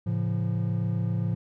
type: chord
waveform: triangle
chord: A augmented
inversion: none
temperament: just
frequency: 110 / 137.5 / 171.88 Hz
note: A2 / C#3 / E#3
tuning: 0 / -14 / -27 cents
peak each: -25 / -31 / -27 dBFS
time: 0.06-1.35 s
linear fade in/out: 10 ms
effects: none

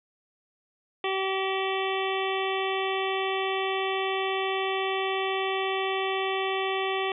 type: harmonic tone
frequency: 383.7 Hz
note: G4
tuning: 37 cents flat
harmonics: 1 / 2 / 3 / 5 / 6 / 7 / 8 / 9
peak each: -29 / -32 / -34 / -36 / -37 / -37 / -38 / -39 dBFS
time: 1.04-7.12 s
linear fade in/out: 2 ms
effects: none

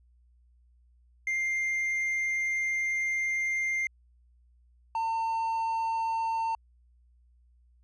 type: tone pair in turn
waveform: triangle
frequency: 2103 / 903.8 Hz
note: C7 / A5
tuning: +8 / +46 cents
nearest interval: octave + minor third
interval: 1462 cents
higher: first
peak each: -25 dBFS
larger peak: neither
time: 1.27-3.87 / 4.95-6.55 s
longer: first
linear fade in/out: 2 ms
effects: added 60 Hz sine -59 dBFS peak until 7.83 s + resampled to 22050 Hz

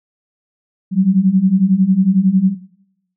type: beating tone pair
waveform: sine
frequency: 182.9 / 193.9 Hz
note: F#3 / G3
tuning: -20 / -19 cents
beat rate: 11 Hz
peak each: -13 / -13 dBFS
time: 0.91-2.55 s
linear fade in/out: 50 ms
effects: noise-tail reverb RT60 0.8 s tail -17 dB re dry

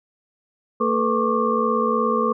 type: tone cluster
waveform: sine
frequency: 227.5 / 436.3 / 493 / 1091 / 1174 Hz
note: A#3 / A4 / B4 / C#6 / D6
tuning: -42 / -15 / -3 / -28 / -1 cents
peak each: -24 dBFS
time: 0.8-2.33 s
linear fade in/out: 10 ms
effects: none

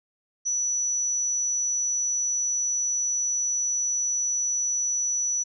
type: tone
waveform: sine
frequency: 5920 Hz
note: F#8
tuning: in tune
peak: -23 dBFS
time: 0.45-5.44 s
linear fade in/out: 20 ms
effects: none

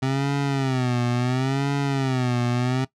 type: tone with vibrato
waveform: 25% pulse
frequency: 130.81 Hz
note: C3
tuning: in tune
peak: -17 dBFS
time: 0.02-2.85 s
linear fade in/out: 10 ms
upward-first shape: sine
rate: 0.72 Hz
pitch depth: 130 cents each way
effects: noise-tail reverb RT60 0.1 s tail -18 dB re dry + low-pass 6000 Hz 12 dB/octave

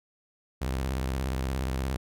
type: tone with vibrato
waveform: sawtooth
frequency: 65.41 Hz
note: C2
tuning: in tune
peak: -24 dBFS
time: 0.61-1.97 s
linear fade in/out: 10 ms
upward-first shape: sine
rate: 17 Hz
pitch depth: 170 cents each way
effects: none

